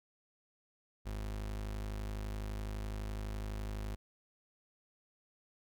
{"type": "tone", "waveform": "35% pulse", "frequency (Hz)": 51.91, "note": "G#1", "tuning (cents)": 0, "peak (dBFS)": -36, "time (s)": [1.05, 3.96], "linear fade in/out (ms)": 20, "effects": []}